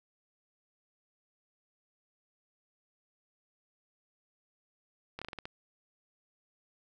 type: slowing click train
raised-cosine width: 0.3 ms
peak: -24 dBFS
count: 7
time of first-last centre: 5.19-5.455 s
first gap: 26 ms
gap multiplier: 1.21
effects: none